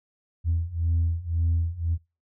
sine beating tone pair, 82.41 / 84.31 Hz, E2 / E2, 0 / +40 cents, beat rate 1.9 Hz, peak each -25 / -23 dBFS, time 0.44-1.98 s, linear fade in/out 50 ms, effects noise-tail reverb RT60 0.3 s tail -25 dB re dry + tanh soft clip ceiling -17 dBFS

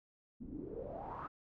pink noise with low-pass filter sweep, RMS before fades -45 dBFS, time 0.4-1.28 s, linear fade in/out 20 ms, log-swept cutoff 220 to 1300 Hz, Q 7.8, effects none

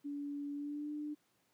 sine tone with pitch glide, 286.8 to 297.9 Hz, D4 to D4, -41 to +25 cents, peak -38 dBFS, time 0.04-1.15 s, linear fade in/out 20 ms, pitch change +66 cents, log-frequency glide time 0.54-0.91 s, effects pink hiss -75 dBFS RMS until 1.53 s + high-pass 150 Hz 12 dB/octave

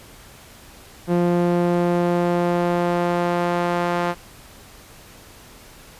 sawtooth tone with band-pass filter sweep, 174.5 Hz, F3, 1 cent flat, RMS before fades -20 dBFS, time 1.07-4.15 s, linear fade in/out 50 ms, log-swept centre 350 to 960 Hz, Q 0.82, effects pink hiss -45 dBFS RMS until 5.99 s + resampled to 32000 Hz

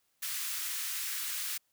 white high-pass noise, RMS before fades -36 dBFS, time 0.22-1.58 s, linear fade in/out 10 ms, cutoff 1300 Hz, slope 24 dB/octave, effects white hiss -75 dBFS RMS until 1.72 s

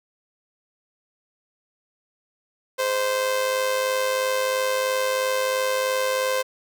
sawtooth tone with amplitude modulation, 519 Hz, C5, 14 cents flat, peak -15 dBFS, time 2.78-6.43 s, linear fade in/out 20 ms, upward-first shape sine, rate 103 Hz, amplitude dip 50%, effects none

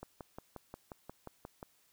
click train, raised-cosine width 1 ms, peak -30 dBFS, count 10, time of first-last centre 0.03-1.629 s, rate 5.63 Hz, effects white hiss -70 dBFS RMS until 1.92 s

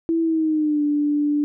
sine tone with pitch glide, 329.6 to 293.6 Hz, E4 to D4, 0 to 0 cents, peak -17 dBFS, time 0.09-1.44 s, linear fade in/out 0 ms, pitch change -200 cents, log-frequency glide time 0.21-0.83 s, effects none

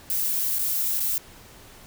violet noise with dropouts, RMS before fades -25 dBFS, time 0.1-1.18 s, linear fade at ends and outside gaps 1 ms, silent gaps 0.586-0.591 / 0.997-1.003 s, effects pink hiss -48 dBFS RMS until 1.86 s

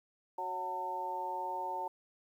harmonic tone with a mistuned harmonic, 184.9 Hz, F#3, 1 cent flat, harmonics 2 / 3 / 4 / 5, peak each -46 / -45 / -43 / -36 dBFS, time 0.38-1.88 s, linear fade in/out 5 ms, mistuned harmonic 5, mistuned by -46 cents, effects 11-bit

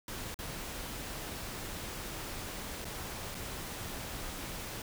pink noise with dropouts, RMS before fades -41 dBFS, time 0.08-4.82 s, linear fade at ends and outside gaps 2 ms, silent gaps 0.344-0.389 / 2.846-2.852 / 3.346-3.35 s, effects none

